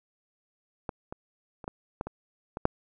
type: clicks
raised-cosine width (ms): 1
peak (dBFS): -18 / -23 / -28 / -19 / -17 / -22 / -20 / -7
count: 8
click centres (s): 0.892 / 1.125 / 1.642 / 1.679 / 2.011 / 2.07 / 2.571 / 2.654
effects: none